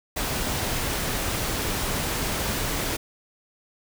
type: noise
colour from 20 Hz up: pink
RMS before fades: -27 dBFS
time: 0.16-2.97 s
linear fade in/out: 10 ms
effects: none